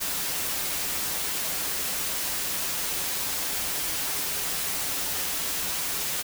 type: noise with comb filter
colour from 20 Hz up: white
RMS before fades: -29 dBFS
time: 0-6.23 s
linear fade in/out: 20 ms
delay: 8.6 ms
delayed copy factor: -0.5
effects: none